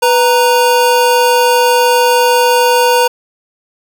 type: tone pair together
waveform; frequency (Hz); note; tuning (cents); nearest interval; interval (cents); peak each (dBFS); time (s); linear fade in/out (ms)
square; 493.9 / 932.4; B4 / A#5; 0 / 0; major seventh; 1100; -11; 0.02-3.08; 10
effects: none